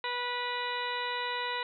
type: harmonic tone with a mistuned harmonic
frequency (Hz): 489.6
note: B4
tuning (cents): -15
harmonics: 1 / 2 / 3 / 4 / 5 / 6 / 7 / 8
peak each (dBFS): -40 / -35 / -41 / -38 / -43 / -42 / -46 / -40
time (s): 0.04-1.63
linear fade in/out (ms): 2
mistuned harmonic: 7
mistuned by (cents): +61
effects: none